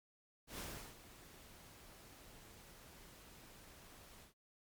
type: noise with ADSR envelope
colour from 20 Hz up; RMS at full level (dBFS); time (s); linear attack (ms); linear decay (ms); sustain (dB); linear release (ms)
pink; -45; 0.47-4.34; 110; 360; -14; 120
effects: MP3 96 kbps